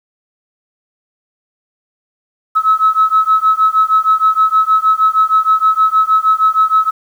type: beating tone pair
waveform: sine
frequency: 1289 / 1295.4 Hz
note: E6 / E6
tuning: -39 / -31 cents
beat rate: 6.4 Hz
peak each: -11 dBFS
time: 2.55-6.91 s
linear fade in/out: 20 ms
effects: tanh soft clip ceiling -1 dBFS + 7-bit